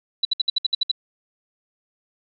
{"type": "tone bursts", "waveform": "sine", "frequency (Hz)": 3951, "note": "B7", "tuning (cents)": 0, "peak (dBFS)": -16, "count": 9, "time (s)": [0.23, 0.915], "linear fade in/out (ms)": 5, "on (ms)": 21, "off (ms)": 62, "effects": []}